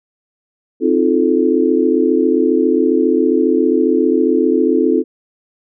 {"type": "chord", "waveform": "sine", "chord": "F dominant seventh", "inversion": "second", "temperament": "just", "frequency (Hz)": [261.9, 314.3, 349.2, 436.5], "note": ["C4", "Eb4", "F4", "A4"], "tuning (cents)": [2, 18, 0, -14], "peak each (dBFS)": -16, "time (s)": [0.8, 5.04], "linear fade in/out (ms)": 50, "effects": []}